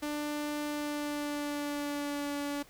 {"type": "tone with pitch glide", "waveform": "sawtooth", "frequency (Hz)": [296.1, 287], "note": ["D4", "D4"], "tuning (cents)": [14, -40], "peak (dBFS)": -29, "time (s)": [0.02, 2.63], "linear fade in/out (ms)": 10, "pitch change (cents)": -54, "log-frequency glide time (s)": [0.65, 2.36], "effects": ["pink hiss -58 dBFS RMS until 2.69 s"]}